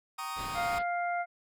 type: chord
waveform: 40% pulse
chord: Eb dominant seventh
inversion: first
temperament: equal with one note detuned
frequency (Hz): 774.1 / 932.3 / 1108.7 / 1244.5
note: G5 / Bb5 / Db6 / Eb6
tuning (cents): -22 / 0 / 0 / 0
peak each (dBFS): -43 / -41 / -43 / -37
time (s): 0.18-0.79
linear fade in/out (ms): 10
type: low-pass noise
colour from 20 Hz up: pink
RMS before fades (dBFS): -43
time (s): 0.35-0.84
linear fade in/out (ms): 50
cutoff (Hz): 4800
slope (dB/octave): 96
type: harmonic tone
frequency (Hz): 700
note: F5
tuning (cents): +4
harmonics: 1 / 2 / 3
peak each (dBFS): -30 / -37 / -39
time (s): 0.54-1.26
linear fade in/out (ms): 50
effects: none